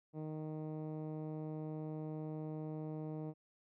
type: tone with low-pass filter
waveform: 10% pulse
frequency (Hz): 155.1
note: D#3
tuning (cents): -5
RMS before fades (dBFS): -43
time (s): 0.13-3.34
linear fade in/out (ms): 50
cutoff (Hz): 430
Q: 0.54
effects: none